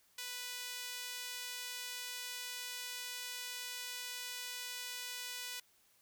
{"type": "tone with high-pass filter", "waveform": "sawtooth", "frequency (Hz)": 493.9, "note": "B4", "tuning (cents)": 0, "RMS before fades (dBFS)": -44, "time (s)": [0.18, 5.6], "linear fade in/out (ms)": 5, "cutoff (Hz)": 2700, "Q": 0.78, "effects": ["white hiss -70 dBFS RMS until 6.01 s"]}